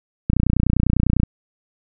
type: click train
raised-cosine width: 5 ms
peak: -5 dBFS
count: 29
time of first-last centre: 0.3-1.233 s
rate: 30 Hz
effects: none

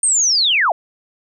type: linear sweep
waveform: sine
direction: down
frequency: 8780 to 598 Hz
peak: -12 dBFS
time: 0.03-0.72 s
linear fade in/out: 2 ms
effects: none

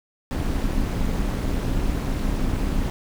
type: noise with amplitude modulation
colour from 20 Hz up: brown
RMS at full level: -20 dBFS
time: 0.31-2.9 s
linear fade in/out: 0 ms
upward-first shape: sine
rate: 232 Hz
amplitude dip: 70%
effects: none

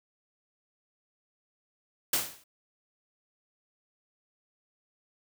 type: noise with exponential decay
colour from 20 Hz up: white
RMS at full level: -23 dBFS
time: 2.13-2.44 s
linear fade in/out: 5 ms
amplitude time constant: 66 ms
effects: none

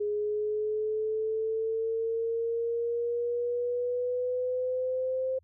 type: exponential sweep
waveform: sine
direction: up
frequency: 415 to 523.3 Hz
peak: -27 dBFS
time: 0-5.39 s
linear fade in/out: 10 ms
effects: added 83 Hz sine -62 dBFS peak until 5.43 s

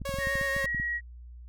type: clicks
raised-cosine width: 5 ms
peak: -24 dBFS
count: 11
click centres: 0.017 / 0.092 / 0.141 / 0.187 / 0.271 / 0.355 / 0.413 / 0.565 / 0.644 / 0.747 / 0.799 s
type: tone with vibrato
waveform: sawtooth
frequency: 550 Hz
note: C#5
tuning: 14 cents flat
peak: -28 dBFS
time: 0.05-0.66 s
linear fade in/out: 5 ms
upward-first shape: sine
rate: 8.2 Hz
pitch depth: 21 cents each way
type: tone with pitch glide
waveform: sine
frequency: 1864.7 to 1906.1 Hz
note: A#6 to A#6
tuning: 0 to +38 cents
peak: -28 dBFS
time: 0.18-1.01 s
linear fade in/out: 50 ms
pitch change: +38 cents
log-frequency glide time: 0.54-0.7 s
effects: added 60 Hz sine -43 dBFS peak until 1.48 s

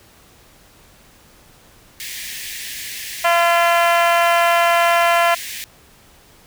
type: high-pass noise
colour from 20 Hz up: pink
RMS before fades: -30 dBFS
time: 2-5.64 s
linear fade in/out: 0 ms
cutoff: 1700 Hz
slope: 96 dB/octave
type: harmonic tone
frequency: 341.8 Hz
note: F4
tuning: 37 cents flat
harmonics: 2 / 3 / 4 / 5 / 6 / 7 / 8 / 9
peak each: -15 / -19 / -21 / -23 / -25 / -26 / -27 / -28 dBFS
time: 3.24-5.35 s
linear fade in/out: 10 ms
effects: pink hiss -49 dBFS RMS until 6.46 s

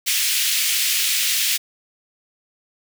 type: high-pass noise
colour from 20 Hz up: pink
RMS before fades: -20 dBFS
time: 0.06-1.58 s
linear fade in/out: 20 ms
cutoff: 2300 Hz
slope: 24 dB/octave
effects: none

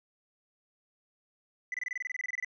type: tone bursts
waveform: sine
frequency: 2000 Hz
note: B6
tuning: 21 cents sharp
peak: -29 dBFS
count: 16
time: 1.72-2.447 s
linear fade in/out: 2 ms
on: 22 ms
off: 25 ms
effects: tanh soft clip ceiling -30 dBFS

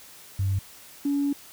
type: tone pair in turn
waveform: sine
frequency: 96.8 / 283.4 Hz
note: G2 / C#4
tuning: -21 / +38 cents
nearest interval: octave + perfect fifth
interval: 1859 cents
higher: second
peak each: -21 dBFS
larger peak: neither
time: 0.39-0.59 / 1.05-1.33 s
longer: second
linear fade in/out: 5 ms
effects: tanh soft clip ceiling -17 dBFS + white hiss -48 dBFS RMS until 1.52 s

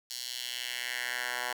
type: tone with high-pass filter sweep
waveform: 10% pulse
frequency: 123.47 Hz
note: B2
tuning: in tune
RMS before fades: -36 dBFS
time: 0.1-1.53 s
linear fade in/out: 5 ms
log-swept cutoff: 4600 to 1100 Hz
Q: 1.9
effects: 10-bit

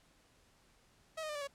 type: tone with pitch steps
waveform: sawtooth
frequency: 640 / 618.9 / 598.5 / 578.8 / 559.7 Hz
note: D#5 / D#5 / D5 / D5 / C#5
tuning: +49 / -9 / +33 / -25 / +17 cents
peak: -35 dBFS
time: 1.17-1.475 s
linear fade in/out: 10 ms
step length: 61 ms
effects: pink hiss -68 dBFS RMS until 1.54 s + low-pass 10000 Hz 12 dB/octave

